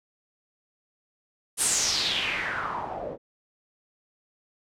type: noise with low-pass filter sweep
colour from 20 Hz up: white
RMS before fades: -28 dBFS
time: 1.57-3.18 s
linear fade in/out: 50 ms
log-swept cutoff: 10000 to 460 Hz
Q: 4.4
effects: none